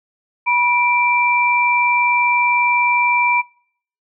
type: tone pair together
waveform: sine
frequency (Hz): 974.3 / 2349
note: B5 / D7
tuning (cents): -24 / 0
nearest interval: octave + minor third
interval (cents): 1524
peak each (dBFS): -16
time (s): 0.46-3.42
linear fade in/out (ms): 20
effects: noise-tail reverb RT60 0.6 s tail -24 dB re dry